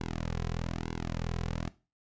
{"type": "tone with flanger", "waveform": "sawtooth", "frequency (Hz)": 41.47, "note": "E1", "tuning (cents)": 11, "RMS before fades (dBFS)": -35, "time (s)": [0, 1.69], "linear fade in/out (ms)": 10, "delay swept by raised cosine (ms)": [1.6, 3.4], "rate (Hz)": 1.1, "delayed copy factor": -1, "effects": ["noise-tail reverb RT60 0.3 s tail -17 dB re dry", "resampled to 16000 Hz"]}